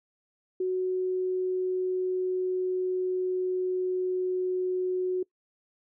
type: tone with pitch glide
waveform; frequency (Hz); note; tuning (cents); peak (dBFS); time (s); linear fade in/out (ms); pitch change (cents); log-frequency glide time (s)
sine; 370 to 367.4; F#4 to F#4; 0 to -12; -25; 0.6-5.23; 5; -12; 0.77-4.69
effects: noise-tail reverb RT60 0.1 s tail -23 dB re dry